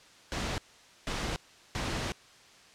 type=noise bursts at uneven times; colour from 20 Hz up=pink; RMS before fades=-33 dBFS; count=3; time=0.32-0.58 / 1.07-1.36 / 1.75-2.12 s; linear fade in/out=0 ms; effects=white hiss -56 dBFS RMS until 2.74 s + low-pass 6000 Hz 12 dB/octave